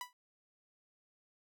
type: tone with exponential decay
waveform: sawtooth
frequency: 987 Hz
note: B5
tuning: 1 cent flat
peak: -33 dBFS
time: 0.01-0.13 s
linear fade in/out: 1 ms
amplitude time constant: 26 ms
effects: none